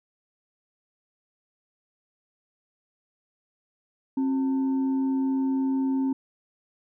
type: tone with frequency modulation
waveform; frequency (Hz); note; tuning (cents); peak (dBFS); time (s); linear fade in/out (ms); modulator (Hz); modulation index
sine; 267.6; C4; +39; -22; 4.17-6.13; 5; 631; 0.25
effects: none